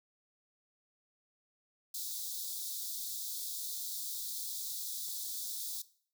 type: high-pass noise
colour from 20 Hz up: white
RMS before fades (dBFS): -40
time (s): 1.94-5.82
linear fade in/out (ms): 5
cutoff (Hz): 3500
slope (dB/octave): 96
effects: noise-tail reverb RT60 0.5 s tail -18 dB re dry